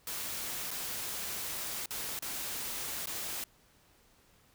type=noise with dropouts; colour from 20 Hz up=white; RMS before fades=-38 dBFS; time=0.07-3.44 s; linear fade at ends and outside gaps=2 ms; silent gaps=0.707-0.712 / 1.859-1.906 / 2.191-2.223 / 3.059-3.071 s; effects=pink hiss -65 dBFS RMS until 4.54 s